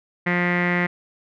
sawtooth tone with low-pass filter, 176.5 Hz, F3, 19 cents sharp, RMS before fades -21 dBFS, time 0.26-0.87 s, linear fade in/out 10 ms, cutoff 2000 Hz, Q 8.5, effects none

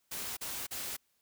white noise bursts, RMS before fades -39 dBFS, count 3, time 0.11-0.968 s, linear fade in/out 10 ms, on 260 ms, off 39 ms, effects white hiss -75 dBFS RMS until 1.21 s

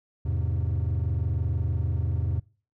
triangle chord, E augmented, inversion none, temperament just, 82.41 / 103.01 / 128.76 Hz, E2 / G#2 / B#2, 0 / -14 / -27 cents, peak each -24 / -26 / -28 dBFS, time 0.25-2.4 s, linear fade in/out 10 ms, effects noise-tail reverb RT60 0.4 s tail -26 dB re dry + tanh soft clip ceiling -17 dBFS

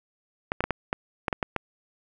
clicks, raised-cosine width 0.5 ms, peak -10 dBFS, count 9, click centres 0.519 / 0.606 / 0.64 / 0.707 / 0.929 / 1.282 / 1.328 / 1.428 / 1.563 s, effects none

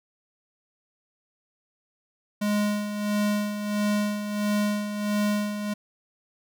square tone with tremolo, 207.7 Hz, G#3, in tune, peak -22 dBFS, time 2.41-5.74 s, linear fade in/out 10 ms, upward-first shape sine, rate 1.5 Hz, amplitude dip 60%, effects none

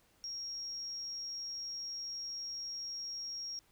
triangle tone, 5588 Hz, F8, in tune, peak -36 dBFS, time 0.24-3.59 s, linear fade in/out 0 ms, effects tanh soft clip ceiling -37 dBFS + pink hiss -69 dBFS RMS until 3.71 s

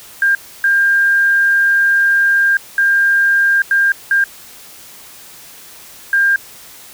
sine tone bursts at uneven times, 1600 Hz, G6, 35 cents sharp, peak -9 dBFS, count 6, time 0.22-0.35 / 0.64-2.57 / 2.78-3.62 / 3.71-3.92 / 4.11-4.24 / 6.13-6.36 s, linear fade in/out 2 ms, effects white hiss -38 dBFS RMS until 6.93 s

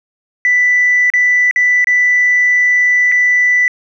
sine tone with dropouts, 1981 Hz, B6, 5 cents sharp, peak -7 dBFS, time 0.45-3.68 s, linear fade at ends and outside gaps 1 ms, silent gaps 1.101-1.137 / 1.511-1.56 / 1.844-1.871 / 3.117-3.121 s, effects tanh soft clip ceiling -4 dBFS

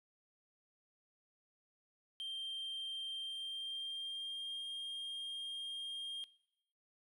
triangle tone with pitch glide, 3163 to 3216 Hz, G7 to G7, +15 to +44 cents, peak -38 dBFS, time 2.2-6.24 s, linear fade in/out 0 ms, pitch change +29 cents, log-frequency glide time 3.19-4.66 s, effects noise-tail reverb RT60 0.8 s tail -21 dB re dry + tanh soft clip ceiling -35 dBFS

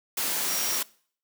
sine tone in noise, 5650 Hz, F8, 19 cents sharp, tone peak -32 dBFS, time 0.48-0.78 s, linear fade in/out 5 ms, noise white, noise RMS -28 dBFS, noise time 0.17-0.83 s, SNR -7 dB, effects noise-tail reverb RT60 0.5 s tail -22 dB re dry + high-pass 200 Hz 12 dB/octave

